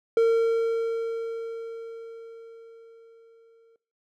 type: tone with exponential decay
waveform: triangle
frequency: 456.9 Hz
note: A#4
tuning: 35 cents flat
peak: -14 dBFS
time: 0.17-3.76 s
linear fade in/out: 2 ms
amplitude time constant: 780 ms
effects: noise-tail reverb RT60 0.5 s tail -22 dB re dry